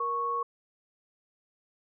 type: tone pair together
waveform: sine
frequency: 471.3 / 1105.5 Hz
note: A#4 / C#6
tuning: +19 / -5 cents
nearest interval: octave + minor third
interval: 1476 cents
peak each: -36 / -28 dBFS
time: 0-0.43 s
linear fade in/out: 5 ms
effects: none